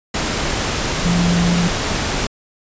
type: tone in noise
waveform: sine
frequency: 173.5 Hz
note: F3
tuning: 11 cents flat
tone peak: -14 dBFS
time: 1.05-1.68 s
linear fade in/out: 5 ms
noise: pink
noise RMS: -20 dBFS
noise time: 0.14-2.27 s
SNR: +3 dB
effects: resampled to 16000 Hz